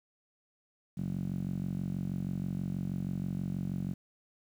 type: tone with band-pass filter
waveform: 10% pulse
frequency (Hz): 46.25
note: F#1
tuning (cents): 0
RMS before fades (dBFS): -35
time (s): 0.97-3.94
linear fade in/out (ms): 10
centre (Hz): 170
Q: 3
effects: 10-bit